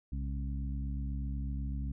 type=harmonic tone with a mistuned harmonic; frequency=68.1 Hz; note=C#2; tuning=30 cents flat; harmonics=1 / 2 / 3 / 4; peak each=-34 / -41 / -44 / -47 dBFS; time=0.12-1.92 s; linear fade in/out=5 ms; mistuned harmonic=1; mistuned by=-130 cents; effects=none

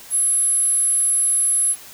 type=tone; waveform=sine; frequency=10840 Hz; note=E9; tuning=47 cents sharp; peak=-15 dBFS; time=0.1-1.76 s; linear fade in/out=50 ms; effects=white hiss -41 dBFS RMS until 1.93 s

